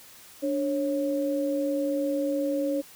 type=tone pair together; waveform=sine; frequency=291.9 / 549 Hz; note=D4 / C#5; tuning=-10 / -17 cents; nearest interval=major seventh; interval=1093 cents; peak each=-27 dBFS; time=0.42-2.82 s; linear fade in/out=20 ms; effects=white hiss -50 dBFS RMS until 2.95 s